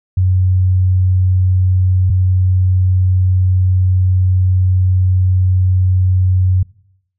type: tone pair in turn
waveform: sine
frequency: 92.5 / 92.5 Hz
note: F#2 / F#2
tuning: 0 / 0 cents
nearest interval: unison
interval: 0 cents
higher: neither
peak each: -9 dBFS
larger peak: neither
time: 0.17-2.1 / 2.1-6.63 s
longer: second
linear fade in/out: 5 ms
effects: noise-tail reverb RT60 0.8 s tail -23 dB re dry